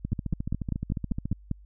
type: two click trains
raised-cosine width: 5 ms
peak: -18 / -15 dBFS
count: 19 / 8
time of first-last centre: 0.05-1.327 / 0.13-1.513 s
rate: 14.1 / 5.06 Hz
effects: added 50 Hz sine -48 dBFS peak until 1.65 s